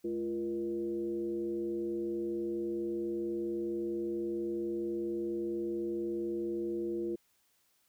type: tone with frequency modulation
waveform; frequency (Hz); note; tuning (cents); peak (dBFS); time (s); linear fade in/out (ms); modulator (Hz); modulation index
sine; 344.9; F4; -22; -32; 0.04-7.16; 10; 132; 0.66
effects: white hiss -72 dBFS RMS until 7.88 s